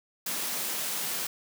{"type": "high-pass noise", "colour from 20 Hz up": "white", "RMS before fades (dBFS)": -32, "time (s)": [0.26, 1.27], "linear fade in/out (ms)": 5, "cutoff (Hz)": 140, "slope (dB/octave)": 96, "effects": []}